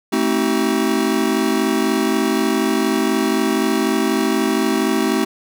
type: chord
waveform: square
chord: A diminished seventh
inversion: none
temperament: just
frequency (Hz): 220 / 264 / 316.8 / 380.2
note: A3 / C4 / Eb4 / Gb4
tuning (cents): 0 / +16 / +31 / +47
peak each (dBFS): -22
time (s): 0.12-5.25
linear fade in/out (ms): 10
effects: none